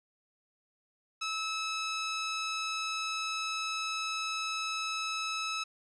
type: tone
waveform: 15% pulse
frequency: 1300 Hz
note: E6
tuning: 24 cents flat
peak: -26 dBFS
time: 1.21-5.64 s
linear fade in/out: 10 ms
effects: resampled to 24000 Hz + 11-bit